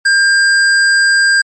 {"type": "tone", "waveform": "square", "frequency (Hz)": 1600, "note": "G6", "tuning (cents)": 35, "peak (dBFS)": -8, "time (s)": [0.05, 1.42], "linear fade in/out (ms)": 10, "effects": ["MP3 48 kbps"]}